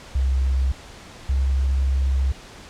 sine tone pair in turn, 65.9 / 66.94 Hz, C2 / C2, +13 / +40 cents, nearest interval unison, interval 27 cents, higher second, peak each -17 dBFS, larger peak neither, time 0.15-0.72 / 1.29-2.32 s, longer second, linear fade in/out 5 ms, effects pink hiss -42 dBFS RMS until 2.69 s + low-pass 7000 Hz 12 dB/octave

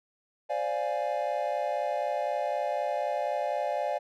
triangle chord, D half-diminished seventh, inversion third, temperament equal, 523.3 / 587.3 / 698.5 / 830.6 Hz, C5 / D5 / F5 / Ab5, 0 / 0 / 0 / 0 cents, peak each -34 / -29 / -31 / -32 dBFS, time 0.49-3.99 s, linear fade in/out 20 ms, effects none

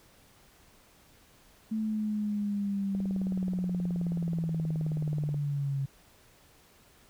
sine linear sweep, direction down, 220 to 136 Hz, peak -28 dBFS, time 1.71-5.86 s, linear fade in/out 10 ms
click train, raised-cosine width 2 ms, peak -28 dBFS, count 46, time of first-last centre 2.95-5.344 s, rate 18.8 Hz
effects pink hiss -60 dBFS RMS until 7.09 s

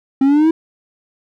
triangle exponential sweep, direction up, 264.5 to 329.3 Hz, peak -7 dBFS, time 0.21-0.51 s, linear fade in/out 5 ms, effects none

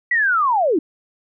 sine linear sweep, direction down, 1975.5 to 278.1 Hz, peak -14 dBFS, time 0.11-0.79 s, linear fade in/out 5 ms, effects none

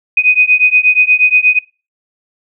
sine beating tone pair, 2493 / 2501.4 Hz, D#7 / D#7, +3 / +9 cents, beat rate 8.4 Hz, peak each -10 dBFS, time 0.17-1.59 s, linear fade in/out 5 ms, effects noise-tail reverb RT60 0.3 s tail -23 dB re dry

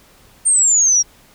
sine exponential sweep, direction down, 8830 to 5588 Hz, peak -10 dBFS, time 0.45-1.03 s, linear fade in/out 20 ms, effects pink hiss -49 dBFS RMS until 1.34 s

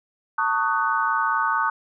sine chord, D# half-diminished seventh, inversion second, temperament just, 896 / 1120.1 / 1244.5 / 1493.4 Hz, A5 / C#6 / D#6 / F#6, +31 / +18 / 0 / +16 cents, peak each -25 dBFS, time 0.38-1.7 s, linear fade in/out 5 ms, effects none

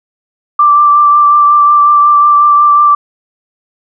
sine tone with vibrato, 1174.7 Hz, D6, in tune, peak -3 dBFS, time 0.59-2.95 s, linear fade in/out 5 ms, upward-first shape triangle, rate 5.5 Hz, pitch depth 18 cents each way, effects none

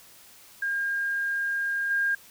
sine tone with level steps, 1612 Hz, G6, 48 cents sharp, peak -25 / -22 dBFS, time 0.62-2.15 s, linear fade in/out 5 ms, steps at 1.9 s, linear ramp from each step 10 ms, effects white hiss -52 dBFS RMS until 2.3 s

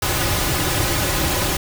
pink noise with comb filter, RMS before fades -20 dBFS, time 0.02-1.57 s, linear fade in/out 5 ms, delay 4.4 ms, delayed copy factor -0.65, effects none

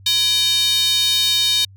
square tone with high-pass filter, 337.6 Hz, E4, 41 cents sharp, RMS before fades -17 dBFS, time 0.06-1.65 s, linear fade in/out 5 ms, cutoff 3700 Hz, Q 5.6, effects added 97 Hz sine -41 dBFS peak until 1.76 s

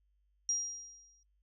sine tone with exponential decay, 5700 Hz, F8, 34 cents sharp, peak -28 dBFS, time 0.49-1.23 s, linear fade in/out 1 ms, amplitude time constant 160 ms, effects noise-tail reverb RT60 0.1 s tail -24 dB re dry + added 50 Hz sine -70 dBFS peak until 1.42 s

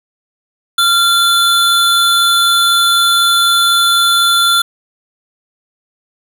square tone pair together, 1382 / 3482 Hz, F6 / A7, -19 / -19 cents, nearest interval octave + major third, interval 1600 cents, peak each -12 dBFS, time 0.78-4.62 s, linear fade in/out 5 ms, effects none

